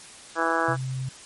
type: harmonic tone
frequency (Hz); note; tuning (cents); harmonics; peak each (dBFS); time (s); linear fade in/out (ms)
164.81; E3; 0; 2 / 3 / 4 / 5 / 6 / 7 / 8 / 9 / 10; -30 / -30 / -30 / -30 / -30 / -30 / -30 / -30 / -30; 0.35-0.77; 50
type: tone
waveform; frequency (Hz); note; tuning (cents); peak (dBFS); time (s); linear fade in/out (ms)
sine; 130.6; C3; -3; -27; 0.68-1.09; 5
effects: white hiss -45 dBFS RMS until 1.25 s + MP3 48 kbps